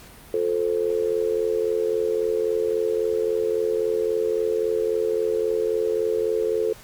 sine tone with amplitude modulation, 440.3 Hz, A4, 1 cent sharp, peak -16 dBFS, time 0.34-6.73 s, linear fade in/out 2 ms, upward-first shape sine, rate 83.7 Hz, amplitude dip 90%, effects pink hiss -46 dBFS RMS until 6.83 s + Opus 48 kbps

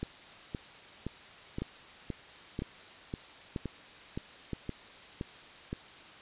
two click trains, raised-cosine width 3 ms, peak -21 / -22 dBFS, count 4 / 12, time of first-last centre 1.62-4.533 / 0.03-5.729 s, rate 1.03 / 1.93 Hz, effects white hiss -51 dBFS RMS until 6.21 s + resampled to 8000 Hz

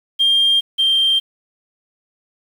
sine tone pair in turn, 3200 / 3167 Hz, G7 / G7, +35 / +17 cents, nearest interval unison, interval 18 cents, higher first, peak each -10 / -11 dBFS, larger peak first, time 0.19-0.61 / 0.78-1.2 s, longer neither, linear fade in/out 20 ms, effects tanh soft clip ceiling -8 dBFS + 7-bit

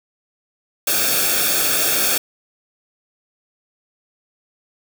white noise with comb filter, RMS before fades -18 dBFS, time 0.87-2.18 s, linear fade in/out 5 ms, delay 1 ms, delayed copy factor -0.75, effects none

